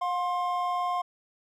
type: tone pair together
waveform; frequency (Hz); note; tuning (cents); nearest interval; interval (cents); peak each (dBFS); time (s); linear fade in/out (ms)
triangle; 716.3 / 1057; F5 / C6; +44 / +17; perfect fifth; 673; -27 / -27; 0.01-1.02; 10
effects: none